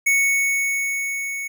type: tone with level ramp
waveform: square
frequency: 2217 Hz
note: C#7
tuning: in tune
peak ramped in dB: -15 to -27 dBFS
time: 0.06-1.48 s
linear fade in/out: 10 ms
effects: none